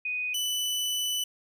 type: tone pair in turn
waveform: sine / sawtooth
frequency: 2489 / 2985 Hz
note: D#7 / F#7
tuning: 0 / +15 cents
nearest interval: minor third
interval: 315 cents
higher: second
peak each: -28 / -24 dBFS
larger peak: second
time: 0.05-0.34 / 0.34-1.24 s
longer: second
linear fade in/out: 5 ms
effects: none